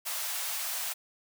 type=high-pass noise; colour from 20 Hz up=white; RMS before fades=-34 dBFS; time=0.05-0.94 s; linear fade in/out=20 ms; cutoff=590 Hz; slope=48 dB/octave; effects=none